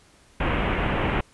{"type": "low-pass noise", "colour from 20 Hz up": "pink", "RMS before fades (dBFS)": -24, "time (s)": [0.4, 1.21], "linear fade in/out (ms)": 5, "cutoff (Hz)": 2900, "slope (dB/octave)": 48, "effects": ["pink hiss -56 dBFS RMS until 1.33 s", "resampled to 24000 Hz"]}